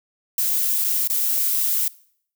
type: noise with dropouts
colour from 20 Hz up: violet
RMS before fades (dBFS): -21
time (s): 0.38-1.88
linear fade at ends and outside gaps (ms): 2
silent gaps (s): 0.843-0.846 / 1.075-1.099
effects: noise-tail reverb RT60 0.6 s tail -21 dB re dry